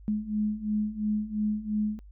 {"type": "beating tone pair", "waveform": "sine", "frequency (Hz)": [210, 212.9], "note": ["G#3", "G#3"], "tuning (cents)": [19, 43], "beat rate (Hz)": 2.9, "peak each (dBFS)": [-31, -28], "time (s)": [0.08, 1.99], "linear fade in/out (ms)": 0, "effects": ["added 50 Hz sine -46 dBFS peak until 2.11 s"]}